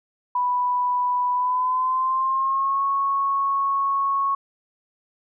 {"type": "tone with pitch glide", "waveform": "sine", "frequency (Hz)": [987.8, 1102.4], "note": ["B5", "C#6"], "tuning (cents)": [0, -10], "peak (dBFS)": -19, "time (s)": [0.35, 4.35], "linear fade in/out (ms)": 5, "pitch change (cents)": 190, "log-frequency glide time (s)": [1.33, 2.84], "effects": []}